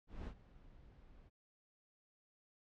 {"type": "noise with ADSR envelope", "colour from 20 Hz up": "brown", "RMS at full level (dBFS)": -43, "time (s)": [0.07, 1.3], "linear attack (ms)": 190, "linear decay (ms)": 78, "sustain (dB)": -18, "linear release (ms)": 29, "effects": ["low-pass 4000 Hz 12 dB/octave"]}